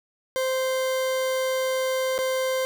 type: tone with dropouts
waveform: 40% pulse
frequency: 521 Hz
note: C5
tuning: 7 cents flat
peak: -22 dBFS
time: 0.36-2.65 s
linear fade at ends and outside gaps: 0 ms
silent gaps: 2.18-2.188 s
effects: none